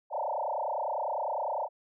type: tone with frequency modulation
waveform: sine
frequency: 746 Hz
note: F#5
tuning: 14 cents sharp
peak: -29 dBFS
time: 0.1-1.69 s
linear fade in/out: 50 ms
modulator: 29.9 Hz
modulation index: 6.4
effects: none